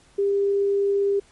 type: tone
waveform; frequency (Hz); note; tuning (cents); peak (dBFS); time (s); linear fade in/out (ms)
sine; 399.4; G4; +32; -18; 0.18-1.2; 10
effects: pink hiss -56 dBFS RMS until 1.31 s + MP3 48 kbps